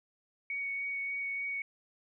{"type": "tone with vibrato", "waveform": "sine", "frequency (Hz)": 2234, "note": "C#7", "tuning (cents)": 13, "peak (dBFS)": -33, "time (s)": [0.5, 1.62], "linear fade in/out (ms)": 2, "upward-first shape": "sine", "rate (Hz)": 3.4, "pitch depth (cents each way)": 9, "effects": []}